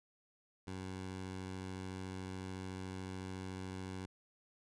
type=tone; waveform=15% pulse; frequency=93.8 Hz; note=F#2; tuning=24 cents sharp; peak=-36 dBFS; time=0.67-4.06 s; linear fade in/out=5 ms; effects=resampled to 22050 Hz